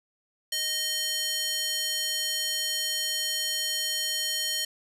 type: tone with high-pass filter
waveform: square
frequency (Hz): 621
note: D#5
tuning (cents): -3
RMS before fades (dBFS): -29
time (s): 0.52-4.65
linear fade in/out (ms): 5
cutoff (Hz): 3400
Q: 1.2
effects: resampled to 32000 Hz + 8-bit